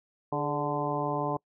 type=harmonic tone with a mistuned harmonic; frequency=146.83 Hz; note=D3; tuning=in tune; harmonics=1 / 2 / 3 / 4 / 5 / 6 / 7; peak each=-35 / -35 / -35 / -35 / -35 / -35 / -35 dBFS; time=0.32-1.37 s; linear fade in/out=5 ms; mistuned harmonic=3; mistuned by=-59 cents; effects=noise-tail reverb RT60 0.1 s tail -26 dB re dry